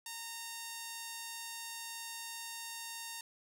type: tone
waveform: 5% pulse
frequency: 921 Hz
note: A#5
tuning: 21 cents flat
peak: -30 dBFS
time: 0.06-3.21 s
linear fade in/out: 2 ms
effects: none